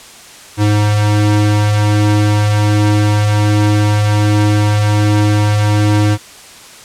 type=tone pair together; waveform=square; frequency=104.7 / 312.8 Hz; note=G#2 / D#4; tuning=+15 / +9 cents; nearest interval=octave + perfect fifth; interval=1894 cents; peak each=-10 / -21 dBFS; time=0.57-6.18 s; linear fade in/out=50 ms; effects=white hiss -36 dBFS RMS until 6.84 s + low-pass 9000 Hz 12 dB/octave